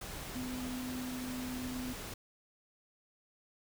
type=tone in noise; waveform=sine; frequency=252.6 Hz; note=B3; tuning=39 cents sharp; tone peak=-38 dBFS; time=0.35-1.93 s; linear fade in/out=5 ms; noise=pink; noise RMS=-44 dBFS; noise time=0.01-2.14 s; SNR=+3 dB; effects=none